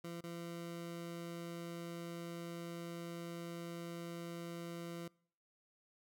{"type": "tone with dropouts", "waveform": "20% pulse", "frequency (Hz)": 170, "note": "F3", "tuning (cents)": -46, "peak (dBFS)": -39, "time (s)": [0.04, 5.08], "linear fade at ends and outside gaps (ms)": 5, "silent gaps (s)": [0.208, 0.237], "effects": ["noise-tail reverb RT60 0.6 s tail -25 dB re dry"]}